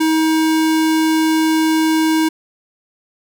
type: tone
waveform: square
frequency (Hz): 317.5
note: D#4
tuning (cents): +35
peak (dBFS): -13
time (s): 0-2.29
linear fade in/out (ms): 10
effects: none